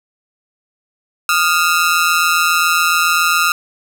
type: ring-modulated tone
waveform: sawtooth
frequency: 1318.5 Hz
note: E6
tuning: in tune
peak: -5 dBFS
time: 1.29-3.52 s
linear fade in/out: 2 ms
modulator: 83.6 Hz
effects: none